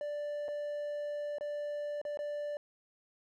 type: tone with dropouts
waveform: triangle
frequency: 587.3 Hz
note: D5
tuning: in tune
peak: -33 dBFS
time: 0.01-2.57 s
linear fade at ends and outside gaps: 1 ms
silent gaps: 0.482-0.486 / 1.384-1.409 / 2.015-2.051 / 2.173-2.19 s
effects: none